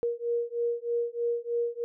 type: beating tone pair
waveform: sine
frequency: 470.7 / 473.9 Hz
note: A#4 / A#4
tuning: +17 / +28 cents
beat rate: 3.2 Hz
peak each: -30 dBFS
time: 0.03-1.84 s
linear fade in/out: 0 ms
effects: none